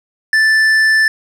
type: tone with tanh clipping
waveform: sine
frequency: 1760 Hz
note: A6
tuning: in tune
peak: -10 dBFS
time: 0.33-1.08 s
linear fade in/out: 2 ms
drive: 9 dB
effects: none